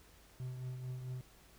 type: tone with tremolo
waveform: triangle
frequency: 127.3 Hz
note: C3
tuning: 47 cents flat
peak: -36 dBFS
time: 0.4-1.21 s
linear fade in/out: 0 ms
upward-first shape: triangle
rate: 4.5 Hz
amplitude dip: 50%
effects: added 50 Hz sine -65 dBFS peak until 1.58 s + pink hiss -63 dBFS RMS until 1.58 s